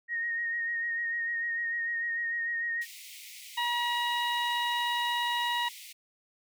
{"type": "tone with vibrato", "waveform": "sine", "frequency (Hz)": 1864.7, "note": "A#6", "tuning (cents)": 0, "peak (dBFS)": -29, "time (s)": [0.08, 2.86], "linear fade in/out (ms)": 50, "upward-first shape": "sine", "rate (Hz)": 6.7, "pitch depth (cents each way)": 25}
{"type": "high-pass noise", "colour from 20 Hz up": "pink", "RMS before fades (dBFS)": -47, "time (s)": [2.81, 5.93], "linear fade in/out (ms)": 10, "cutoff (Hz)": 2000, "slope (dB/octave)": 96}
{"type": "harmonic tone", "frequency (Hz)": 957, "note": "A#5", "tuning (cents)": 45, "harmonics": [1, 2, 3, 4], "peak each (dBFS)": [-30, -33, -35, -36], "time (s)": [3.57, 5.69], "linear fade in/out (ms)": 10}
{"effects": []}